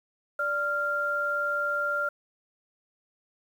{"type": "tone pair together", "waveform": "sine", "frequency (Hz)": [585, 1390.5], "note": ["D5", "F6"], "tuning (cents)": [-7, -8], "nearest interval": "octave + minor third", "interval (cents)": 1499, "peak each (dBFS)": [-32, -26], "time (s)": [0.39, 2.09], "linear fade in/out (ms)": 5, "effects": ["9-bit"]}